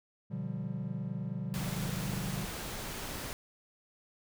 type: chord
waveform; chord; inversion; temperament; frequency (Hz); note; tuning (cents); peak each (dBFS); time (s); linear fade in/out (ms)
triangle; G dominant seventh; first; just; 122.5 / 147 / 176.4 / 196; B2 / D3 / F3 / G3; -14 / +2 / +18 / 0; -38; 0.3-2.46; 20
type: noise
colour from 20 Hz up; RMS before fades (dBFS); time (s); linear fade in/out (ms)
pink; -40; 1.54-3.33; 0
effects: none